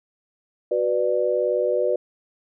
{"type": "chord", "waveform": "sine", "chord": "B minor", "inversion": "second", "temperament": "just", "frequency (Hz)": [370.4, 493.9, 592.7], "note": ["F#4", "B4", "D5"], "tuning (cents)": [2, 0, 16], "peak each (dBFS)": [-25, -22, -23], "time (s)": [0.71, 1.96], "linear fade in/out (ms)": 5, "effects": []}